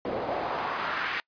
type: noise with band-pass filter sweep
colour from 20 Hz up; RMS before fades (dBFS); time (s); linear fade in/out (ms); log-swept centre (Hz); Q
pink; -31; 0.05-1.2; 0; 460 to 1900; 1.8
effects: noise-tail reverb RT60 0.1 s tail -26 dB re dry + resampled to 11025 Hz